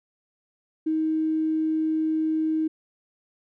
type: tone with tanh clipping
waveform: triangle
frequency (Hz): 315.4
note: D#4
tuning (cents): +24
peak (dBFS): -21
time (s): 0.86-2.68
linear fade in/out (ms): 10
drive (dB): 3
effects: none

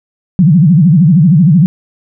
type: tone with vibrato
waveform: sine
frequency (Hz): 165.3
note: E3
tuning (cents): +5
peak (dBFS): -3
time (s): 0.39-1.66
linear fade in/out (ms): 0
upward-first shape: sine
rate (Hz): 13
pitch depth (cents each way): 260
effects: none

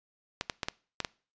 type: clicks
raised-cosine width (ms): 0.2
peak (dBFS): -13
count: 6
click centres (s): 0.411 / 0.498 / 0.632 / 0.685 / 1.003 / 1.048
effects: noise-tail reverb RT60 0.4 s tail -23 dB re dry + resampled to 16000 Hz

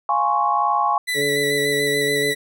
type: chord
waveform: sine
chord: Db major seventh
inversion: first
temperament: equal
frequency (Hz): 698.5 / 830.6 / 1046.5 / 1108.7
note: F5 / Ab5 / C6 / Db6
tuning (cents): 0 / 0 / 0 / 0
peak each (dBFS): -25 / -20 / -25 / -20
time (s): 0.09-0.98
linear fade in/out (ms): 2
type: tone with vibrato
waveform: 30% pulse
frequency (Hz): 1975.5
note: B6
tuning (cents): 0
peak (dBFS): -18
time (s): 1.07-2.35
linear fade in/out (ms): 20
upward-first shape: square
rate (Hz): 6.9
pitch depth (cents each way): 18
type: harmonic tone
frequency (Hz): 143.2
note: D3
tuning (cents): -43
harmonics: 1 / 2 / 3 / 4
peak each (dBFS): -32 / -29 / -21 / -30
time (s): 1.14-2.35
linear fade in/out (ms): 50
effects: none

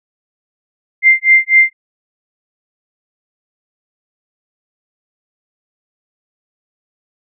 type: tone with tremolo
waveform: sine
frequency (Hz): 2093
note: C7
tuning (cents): 0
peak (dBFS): -3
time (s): 1.02-1.73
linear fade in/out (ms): 50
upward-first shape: sine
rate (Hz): 4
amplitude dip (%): 100
effects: none

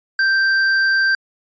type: tone with tanh clipping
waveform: sine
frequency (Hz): 1568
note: G6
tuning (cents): 0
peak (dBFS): -15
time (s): 0.19-1.15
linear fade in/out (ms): 2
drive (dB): 11
effects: resampled to 16000 Hz

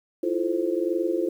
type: chord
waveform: sine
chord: F major seventh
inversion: third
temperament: just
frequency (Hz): 327.4 / 349.2 / 436.5 / 523.8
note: E4 / F4 / A4 / C5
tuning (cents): -12 / 0 / -14 / +2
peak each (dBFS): -28 / -25 / -31 / -30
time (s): 0.23-1.29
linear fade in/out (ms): 5
effects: 9-bit

